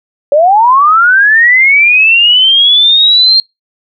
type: linear sweep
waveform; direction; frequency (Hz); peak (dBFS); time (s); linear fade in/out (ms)
sine; up; 553 to 4221; -3; 0.32-3.4; 2
effects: noise-tail reverb RT60 0.2 s tail -25 dB re dry